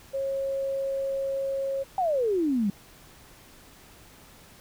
sine tone, 544 Hz, C#5, 33 cents flat, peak -26 dBFS, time 0.13-1.84 s, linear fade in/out 20 ms
sine exponential sweep, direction down, 784 to 191.1 Hz, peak -22 dBFS, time 1.98-2.7 s, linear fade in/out 2 ms
effects pink hiss -52 dBFS RMS until 4.6 s

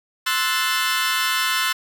20% pulse chord, F# half-diminished seventh, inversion second, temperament equal, 1046.5 / 1318.5 / 1480 / 1760 Hz, C6 / E6 / F#6 / A6, 0 / 0 / 0 / 0 cents, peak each -20 dBFS, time 0.26-1.73 s, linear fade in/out 10 ms, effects none

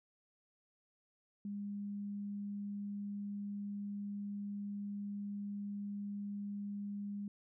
sine tone, 203 Hz, G#3, 39 cents flat, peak -39 dBFS, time 1.45-7.28 s, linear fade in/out 2 ms, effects none

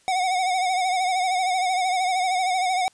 square tone with vibrato, 740 Hz, F#5, in tune, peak -21 dBFS, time 0.08-2.88 s, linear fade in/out 0 ms, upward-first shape sine, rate 13 Hz, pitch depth 57 cents each way, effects white hiss -59 dBFS RMS until 2.93 s + resampled to 22050 Hz

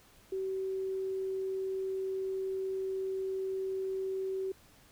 sine tone, 381.8 Hz, G4, 46 cents flat, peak -32 dBFS, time 0.32-4.52 s, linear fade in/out 5 ms, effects pink hiss -61 dBFS RMS until 4.91 s

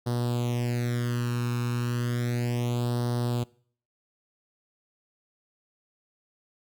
sawtooth tone with flanger, 120.7 Hz, B2, 39 cents flat, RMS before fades -28 dBFS, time 0.06-3.44 s, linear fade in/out 10 ms, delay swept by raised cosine 0.21 to 0.76 ms, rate 0.33 Hz, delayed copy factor +0.85, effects noise-tail reverb RT60 0.5 s tail -22 dB re dry + Opus 48 kbps

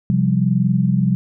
sine chord, C suspended fourth, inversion none, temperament equal, 130.81 / 174.61 / 196 Hz, C3 / F3 / G3, 0 / 0 / 0 cents, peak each -18 dBFS, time 0.1-1.15 s, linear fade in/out 0 ms, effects none

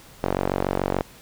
sawtooth tone with band-pass filter, 46.89 Hz, F#1, 24 cents sharp, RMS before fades -25 dBFS, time 0.23-1.02 s, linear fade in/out 0 ms, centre 600 Hz, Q 1, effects pink hiss -48 dBFS RMS until 1.21 s

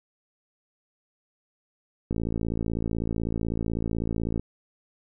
click train, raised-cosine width 3 ms, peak -16 dBFS, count 129, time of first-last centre 2.11-4.396 s, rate 56 Hz, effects none

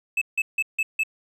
triangle tone bursts, 2612 Hz, E7, 17 cents flat, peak -18 dBFS, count 5, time 0.17-1.035 s, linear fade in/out 5 ms, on 45 ms, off 160 ms, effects none

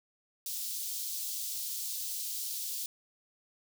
white high-pass noise, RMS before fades -37 dBFS, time 0.46-2.86 s, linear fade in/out 2 ms, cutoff 3700 Hz, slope 24 dB/octave, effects none

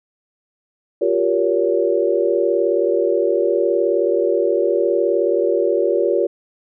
sine chord, G half-diminished seventh, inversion third, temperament just, 352.8 / 392 / 470.4 / 564.5 Hz, F4 / G4 / Bb4 / Db5, +18 / 0 / +16 / +31 cents, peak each -20 dBFS, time 1.01-6.27 s, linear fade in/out 10 ms, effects none

